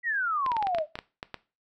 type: exponential sweep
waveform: sine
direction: down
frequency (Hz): 1975.5 to 587.3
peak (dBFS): -25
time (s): 0.03-0.86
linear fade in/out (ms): 50
type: clicks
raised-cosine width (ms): 0.3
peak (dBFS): -18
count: 11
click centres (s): 0.463 / 0.518 / 0.567 / 0.626 / 0.67 / 0.748 / 0.785 / 0.955 / 0.989 / 1.229 / 1.343
effects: noise-tail reverb RT60 0.3 s tail -18 dB re dry